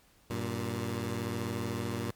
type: tone pair together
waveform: 15% pulse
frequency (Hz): 95.92 / 116.54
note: G2 / A#2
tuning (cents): -37 / 0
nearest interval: minor third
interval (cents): 337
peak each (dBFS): -30 / -28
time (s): 0.3-2.11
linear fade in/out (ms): 5
effects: pink hiss -64 dBFS RMS until 2.15 s + MP3 96 kbps